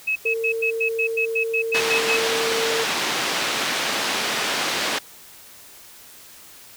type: tone bursts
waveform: sine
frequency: 2575 Hz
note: E7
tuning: 41 cents flat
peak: -19 dBFS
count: 12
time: 0.07-2.171 s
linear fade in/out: 10 ms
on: 88 ms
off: 95 ms
type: tone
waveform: sine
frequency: 453.7 Hz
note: A#4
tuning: 47 cents flat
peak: -23 dBFS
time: 0.25-2.84 s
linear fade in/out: 5 ms
type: band-pass noise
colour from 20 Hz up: white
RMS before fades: -24 dBFS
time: 1.74-4.99 s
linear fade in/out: 10 ms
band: 210 to 3900 Hz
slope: 12 dB/octave
effects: white hiss -45 dBFS RMS until 6.76 s